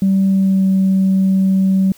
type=tone with pitch glide; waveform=sine; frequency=193.2 to 191.09 Hz; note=G3 to G3; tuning=-25 to -44 cents; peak=-9 dBFS; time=0.02-1.92 s; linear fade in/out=2 ms; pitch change=-19 cents; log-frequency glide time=0.29-0.66 s; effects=tanh soft clip ceiling -7 dBFS + white hiss -47 dBFS RMS until 1.97 s